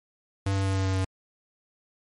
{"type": "tone with pitch steps", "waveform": "square", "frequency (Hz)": [97.8, 97.12, 96.45, 95.79, 95.13, 94.47], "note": ["G2", "G2", "G2", "G2", "F#2", "F#2"], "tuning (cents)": [-4, -16, -28, -39, 49, 37], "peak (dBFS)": -24, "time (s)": [0.46, 1.048], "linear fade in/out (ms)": 5, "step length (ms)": 98, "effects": ["MP3 48 kbps"]}